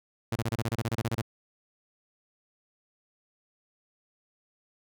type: tone bursts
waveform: sawtooth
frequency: 114.9 Hz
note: A#2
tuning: 25 cents flat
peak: -23 dBFS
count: 14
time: 0.32-1.217 s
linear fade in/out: 5 ms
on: 39 ms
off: 27 ms
effects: none